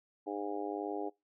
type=harmonic tone; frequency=101.9 Hz; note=G#2; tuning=32 cents flat; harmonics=3 / 4 / 5 / 6 / 7 / 8; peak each=-40 / -40 / -45 / -47 / -44 / -43 dBFS; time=0.26-1.1 s; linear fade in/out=20 ms; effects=noise-tail reverb RT60 0.2 s tail -23 dB re dry